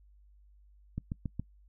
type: click train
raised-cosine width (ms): 5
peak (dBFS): -22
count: 4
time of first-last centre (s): 0.98-1.396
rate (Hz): 7.21
effects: noise-tail reverb RT60 0.1 s tail -23 dB re dry + added 50 Hz sine -57 dBFS peak until 1.68 s